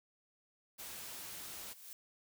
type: noise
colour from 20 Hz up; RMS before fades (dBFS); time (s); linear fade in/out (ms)
white; -47; 0.78-1.74; 20
type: noise with exponential growth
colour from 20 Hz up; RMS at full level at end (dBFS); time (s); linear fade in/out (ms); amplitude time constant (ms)
blue; -48; 1.28-1.93; 1; 140
effects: none